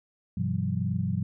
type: tone cluster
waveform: sine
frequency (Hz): 98.8 / 125.9 / 168 / 190.1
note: G2 / B2 / E3 / F#3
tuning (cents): +14 / +34 / +33 / +47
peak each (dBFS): -31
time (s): 0.37-1.23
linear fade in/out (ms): 5
effects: none